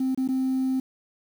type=tone with dropouts; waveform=sine; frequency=261.6 Hz; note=C4; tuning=in tune; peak=-20 dBFS; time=0-0.8 s; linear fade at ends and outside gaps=5 ms; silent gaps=0.148-0.175 / 0.277-0.287 s; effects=tanh soft clip ceiling -20 dBFS + 8-bit